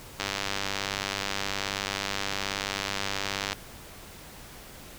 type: click train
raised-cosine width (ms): 0.2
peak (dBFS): -11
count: 330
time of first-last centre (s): 0.2-3.53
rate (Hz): 98.8
effects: pink hiss -46 dBFS RMS until 4.98 s